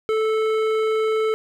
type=tone with hard clipping; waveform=sine; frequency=437.9 Hz; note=A4; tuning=8 cents flat; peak=-20 dBFS; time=0.09-1.34 s; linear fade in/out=0 ms; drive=12 dB; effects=none